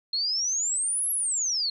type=exponential two-way sweep; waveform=sine; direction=up then down; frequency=4186 to 11400 to 4186 Hz; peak=-24 dBFS; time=0.13-1.7 s; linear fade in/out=5 ms; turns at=1.11 s; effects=none